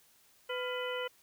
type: harmonic tone with a mistuned harmonic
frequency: 499.9 Hz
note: B4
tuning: 21 cents sharp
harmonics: 1 / 2 / 3 / 4 / 5 / 6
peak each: -36 / -43 / -42 / -44 / -48 / -42 dBFS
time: 0.49-1.08 s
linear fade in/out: 10 ms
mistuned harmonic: 3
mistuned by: -120 cents
effects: white hiss -65 dBFS RMS until 1.22 s